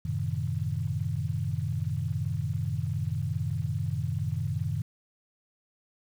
sine chord, F# diminished seventh, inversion none, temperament equal, 92.5 / 110 / 130.81 / 155.56 Hz, F#2 / A2 / C3 / Eb3, 0 / 0 / 0 / 0 cents, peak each -33 dBFS, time 0.05-4.82 s, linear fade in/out 5 ms, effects 9-bit

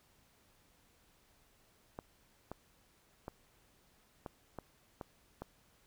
clicks, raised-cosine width 1 ms, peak -28 dBFS, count 7, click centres 1.989 / 2.516 / 3.281 / 4.262 / 4.587 / 5.012 / 5.42 s, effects pink hiss -69 dBFS RMS until 5.86 s

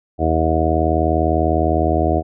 harmonic tone, 79.9 Hz, D#2, 47 cents sharp, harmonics 1 / 2 / 3 / 4 / 5 / 6 / 7 / 8 / 9, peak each -19 / -26 / -26 / -21 / -24 / -28 / -27 / -22 / -21 dBFS, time 0.18-2.23 s, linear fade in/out 50 ms, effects none

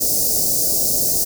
white band-stop noise, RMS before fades -18 dBFS, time 0-1.25 s, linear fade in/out 20 ms, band 690 to 4800 Hz, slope 48 dB/octave, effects none

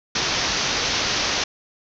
white low-pass noise, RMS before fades -23 dBFS, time 0.15-1.44 s, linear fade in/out 5 ms, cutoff 6300 Hz, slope 96 dB/octave, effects none

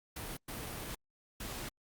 pink noise bursts at uneven times, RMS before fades -42 dBFS, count 3, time 0.16-0.37 / 0.48-0.95 / 1.4-1.69 s, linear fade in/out 5 ms, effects Opus 48 kbps

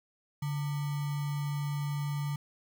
sine tone with sample-and-hold, 144.4 Hz, D3, 29 cents flat, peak -30 dBFS, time 0.42-2.36 s, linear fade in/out 5 ms, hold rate 1050 Hz, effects none

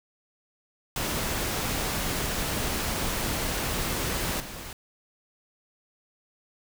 pink noise with level steps, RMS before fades -29 / -39 dBFS, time 0.96-4.73 s, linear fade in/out 2 ms, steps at 4.4 s, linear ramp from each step 2 ms, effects none

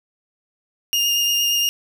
30% pulse tone with vibrato, 2826 Hz, F7, 20 cents sharp, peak -14 dBFS, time 0.93-1.69 s, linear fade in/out 0 ms, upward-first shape triangle, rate 8.6 Hz, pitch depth 16 cents each way, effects none

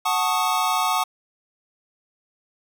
square chord, D# half-diminished seventh, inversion first, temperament equal, 740 / 880 / 1108.7 / 1244.5 Hz, F#5 / A5 / C#6 / D#6, 0 / 0 / 0 / 0 cents, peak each -26 dBFS, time 0.05-1.04 s, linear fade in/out 10 ms, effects none

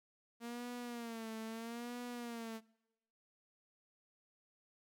sawtooth tone with vibrato, 232.5 Hz, A#3, 4 cents flat, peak -39 dBFS, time 0.4-2.61 s, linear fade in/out 50 ms, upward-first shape sine, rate 0.77 Hz, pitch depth 83 cents each way, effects noise-tail reverb RT60 1.0 s tail -25 dB re dry

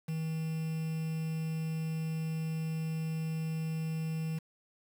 triangle tone with quantisation, 160 Hz, D#3, 49 cents sharp, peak -30 dBFS, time 0.08-4.39 s, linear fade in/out 10 ms, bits 8, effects none

